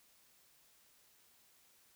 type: silence
effects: white hiss -68 dBFS RMS until 1.95 s